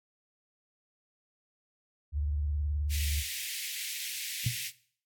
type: tone with vibrato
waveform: sine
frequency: 73.42 Hz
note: D2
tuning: in tune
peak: -28 dBFS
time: 2.12-3.24 s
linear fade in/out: 50 ms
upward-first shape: triangle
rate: 19 Hz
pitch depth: 130 cents each way
type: high-pass noise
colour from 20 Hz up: pink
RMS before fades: -37 dBFS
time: 2.89-4.72 s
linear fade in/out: 50 ms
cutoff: 2000 Hz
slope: 48 dB/octave
type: tone with exponential decay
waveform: sine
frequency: 120.4 Hz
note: B2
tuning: 44 cents flat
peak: -22 dBFS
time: 4.46-4.58 s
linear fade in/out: 5 ms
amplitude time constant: 24 ms
effects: noise-tail reverb RT60 0.5 s tail -18 dB re dry + AAC 64 kbps